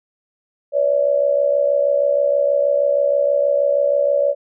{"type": "tone with amplitude modulation", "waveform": "sine", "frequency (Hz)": 571, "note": "D5", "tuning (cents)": -49, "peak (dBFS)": -10, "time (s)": [0.72, 4.35], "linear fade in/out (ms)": 50, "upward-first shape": "sine", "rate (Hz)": 66.3, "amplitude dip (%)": 75, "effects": []}